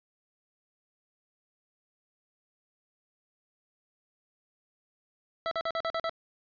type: tone bursts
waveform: 25% pulse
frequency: 659.3 Hz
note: E5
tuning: in tune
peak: -25 dBFS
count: 7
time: 5.46-6.095 s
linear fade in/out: 0 ms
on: 53 ms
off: 44 ms
effects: resampled to 11025 Hz